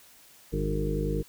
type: harmonic tone with a mistuned harmonic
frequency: 51 Hz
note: G#1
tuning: 31 cents flat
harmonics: 1 / 2 / 3 / 4 / 6 / 7 / 8 / 9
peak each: -30 / -39 / -32 / -37 / -35 / -38 / -40 / -33 dBFS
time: 0.52-1.23 s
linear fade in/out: 20 ms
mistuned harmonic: 7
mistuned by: +39 cents
effects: white hiss -55 dBFS RMS until 1.28 s